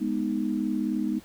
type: chord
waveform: sine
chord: G# minor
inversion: none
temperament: equal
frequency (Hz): 207.7 / 246.9 / 311.1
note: G#3 / B3 / D#4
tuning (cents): 0 / 0 / 0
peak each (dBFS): -29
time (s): 0-1.2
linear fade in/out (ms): 20
effects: pink hiss -53 dBFS RMS until 1.24 s